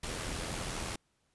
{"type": "noise with amplitude modulation", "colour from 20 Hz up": "pink", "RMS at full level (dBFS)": -36, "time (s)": [0.03, 0.96], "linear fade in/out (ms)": 5, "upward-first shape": "sine", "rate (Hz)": 84.6, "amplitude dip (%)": 40, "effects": ["pink hiss -75 dBFS RMS until 1.34 s", "resampled to 24000 Hz"]}